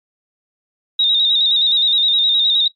sine tone with vibrato, 3729 Hz, A#7, in tune, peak -11 dBFS, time 0.99-2.68 s, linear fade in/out 5 ms, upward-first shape square, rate 9.6 Hz, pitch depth 45 cents each way, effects noise-tail reverb RT60 0.1 s tail -17 dB re dry + MP3 64 kbps

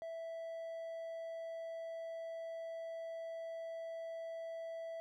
triangle tone, 659 Hz, E5, 1 cent flat, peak -40 dBFS, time 0.02-5 s, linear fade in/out 0 ms, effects none

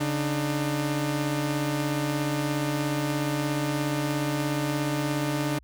sawtooth tone pair together, 142.29 / 301.5 Hz, C#3 / D4, +46 / +46 cents, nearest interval octave + minor second, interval 1300 cents, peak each -24 dBFS, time 0-5.59 s, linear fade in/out 10 ms, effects added 60 Hz sine -52 dBFS peak until 5.63 s

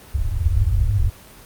white low-pass noise, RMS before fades -18 dBFS, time 0.14-1.1 s, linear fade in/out 20 ms, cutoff 110 Hz, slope 96 dB/octave, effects pink hiss -44 dBFS RMS until 1.45 s + Opus 24 kbps

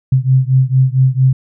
sine beating tone pair, 129 / 133.4 Hz, C3 / C3, -24 / +34 cents, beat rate 4.4 Hz, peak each -11 / -12 dBFS, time 0.12-1.33 s, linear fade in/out 5 ms, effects none

